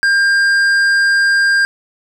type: tone with tanh clipping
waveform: sine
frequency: 1600 Hz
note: G6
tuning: 35 cents sharp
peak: -11 dBFS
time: 0.03-1.65 s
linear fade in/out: 0 ms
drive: 9 dB
effects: none